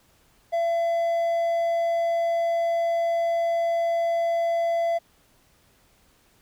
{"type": "tone", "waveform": "triangle", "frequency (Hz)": 675, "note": "E5", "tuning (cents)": 41, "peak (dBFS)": -19, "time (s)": [0.52, 4.99], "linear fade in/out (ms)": 20, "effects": ["pink hiss -61 dBFS RMS until 6.41 s"]}